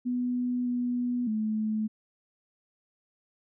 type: tone with pitch steps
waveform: sine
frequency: 247.1 / 245 / 216.4 Hz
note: B3 / B3 / A3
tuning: +1 / -14 / -29 cents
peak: -26 dBFS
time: 0.05-1.88 s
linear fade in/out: 20 ms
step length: 610 ms
effects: none